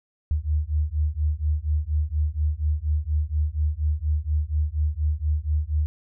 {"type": "beating tone pair", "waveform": "sine", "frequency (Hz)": [73.9, 78.1], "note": ["D2", "D#2"], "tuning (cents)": [11, 7], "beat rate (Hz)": 4.2, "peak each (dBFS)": -24, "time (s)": [0.31, 5.86], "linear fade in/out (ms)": 0, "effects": []}